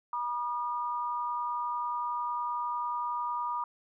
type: tone pair together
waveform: sine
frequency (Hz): 965 / 1214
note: B5 / D#6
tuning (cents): -40 / -43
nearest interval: major third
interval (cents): 397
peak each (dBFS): -32 / -34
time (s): 0.13-3.64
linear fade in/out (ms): 2
effects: none